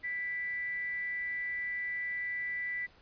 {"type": "tone with frequency modulation", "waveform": "sine", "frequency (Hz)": 1975.5, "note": "B6", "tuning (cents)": 0, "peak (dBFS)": -33, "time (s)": [0.03, 2.87], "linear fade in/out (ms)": 20, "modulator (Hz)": 340, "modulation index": 0.23, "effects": ["pink hiss -61 dBFS RMS until 3.01 s", "resampled to 11025 Hz"]}